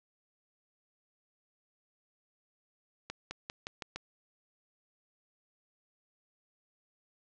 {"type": "accelerating click train", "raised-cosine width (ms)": 0.2, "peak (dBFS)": -21, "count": 6, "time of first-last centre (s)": [3.1, 3.96], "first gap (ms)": 210, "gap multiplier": 0.9, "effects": ["low-pass 7000 Hz 12 dB/octave"]}